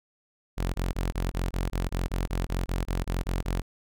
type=tone bursts; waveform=sawtooth; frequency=44.63 Hz; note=F1; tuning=38 cents sharp; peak=-22 dBFS; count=16; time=0.57-3.62 s; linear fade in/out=20 ms; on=170 ms; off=22 ms; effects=none